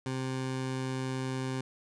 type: tone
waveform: 20% pulse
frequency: 130.81 Hz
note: C3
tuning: in tune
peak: -27 dBFS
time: 0.06-1.61 s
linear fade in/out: 2 ms
effects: resampled to 22050 Hz